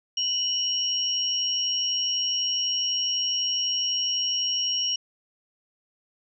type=tone pair together; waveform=sine; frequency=2960 / 5588 Hz; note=F#7 / F8; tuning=0 / 0 cents; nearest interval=major seventh; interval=1100 cents; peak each=-26 dBFS; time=0.17-4.96 s; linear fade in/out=5 ms; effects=none